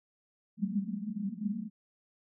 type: band-pass noise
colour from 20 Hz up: white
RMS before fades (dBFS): -35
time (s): 0.57-1.7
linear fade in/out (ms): 50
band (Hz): 190 to 220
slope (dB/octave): 96
effects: none